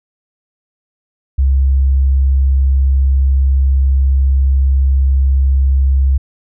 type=tone; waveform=sine; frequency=67.2 Hz; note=C2; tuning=47 cents sharp; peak=-8 dBFS; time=1.38-6.18 s; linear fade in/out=10 ms; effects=none